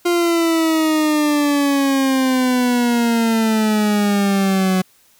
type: exponential sweep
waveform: 40% pulse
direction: down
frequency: 350.5 to 185 Hz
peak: -13 dBFS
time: 0.05-4.82 s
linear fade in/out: 10 ms
effects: white hiss -54 dBFS RMS until 5.19 s